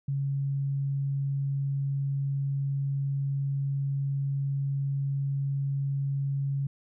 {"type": "tone", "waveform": "sine", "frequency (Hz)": 138.59, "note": "C#3", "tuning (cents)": 0, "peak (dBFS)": -26, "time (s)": [0.08, 6.67], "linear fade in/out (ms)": 5, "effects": []}